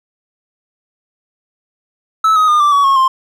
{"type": "tone with pitch steps", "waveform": "triangle", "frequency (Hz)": [1305, 1259.1, 1214.8, 1172.1, 1130.8, 1091, 1052.7], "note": ["E6", "D#6", "D#6", "D6", "C#6", "C#6", "C6"], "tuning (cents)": [-18, 20, -42, -4, 34, -28, 10], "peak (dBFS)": -6, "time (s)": [2.24, 3.08], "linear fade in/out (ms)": 5, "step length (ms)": 120, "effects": []}